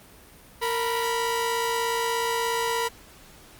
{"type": "tone pair together", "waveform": "sawtooth", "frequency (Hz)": [461.7, 980.2], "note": ["A#4", "B5"], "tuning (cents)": [-17, -13], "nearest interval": "octave + minor second", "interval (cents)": 1304, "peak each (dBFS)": -23, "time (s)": [0.61, 2.89], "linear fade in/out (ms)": 20, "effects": ["pink hiss -50 dBFS RMS until 3.59 s", "Opus 32 kbps"]}